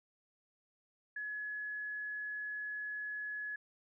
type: tone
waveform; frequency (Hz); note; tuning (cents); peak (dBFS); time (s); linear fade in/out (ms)
sine; 1695; G#6; +35; -38; 1.16-3.56; 5
effects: none